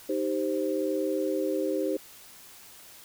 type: chord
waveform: sine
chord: C minor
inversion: first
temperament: equal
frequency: 311.1 / 392 / 523.3 Hz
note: Eb4 / G4 / C5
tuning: 0 / 0 / 0 cents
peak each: -30 dBFS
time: 0.09-1.97 s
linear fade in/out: 5 ms
effects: white hiss -50 dBFS RMS until 3.04 s